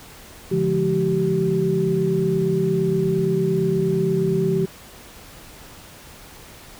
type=tone cluster; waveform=sine; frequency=142.6 / 171.2 / 208.9 / 384.3 Hz; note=C#3 / F3 / G#3 / G4; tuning=+49 / -34 / +10 / -34 cents; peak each=-26 / -22 / -28 / -20 dBFS; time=0.51-4.66 s; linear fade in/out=10 ms; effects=pink hiss -43 dBFS RMS until 6.79 s